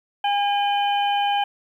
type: harmonic tone with a mistuned harmonic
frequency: 812 Hz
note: G#5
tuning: 39 cents flat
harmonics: 1 / 2 / 3 / 4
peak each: -19 / -32 / -33 / -28 dBFS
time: 0.24-1.44 s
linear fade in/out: 5 ms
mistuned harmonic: 4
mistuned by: -110 cents
effects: 9-bit